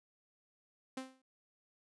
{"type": "tone with exponential decay", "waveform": "sawtooth", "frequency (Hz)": 261.6, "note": "C4", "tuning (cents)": 0, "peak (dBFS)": -33, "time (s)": [0.97, 1.22], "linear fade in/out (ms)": 5, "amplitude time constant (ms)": 53, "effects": ["resampled to 24000 Hz"]}